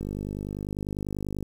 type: click train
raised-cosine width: 3 ms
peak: -20 dBFS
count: 72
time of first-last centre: 0.01-1.427 s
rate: 50.1 Hz
effects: 8-bit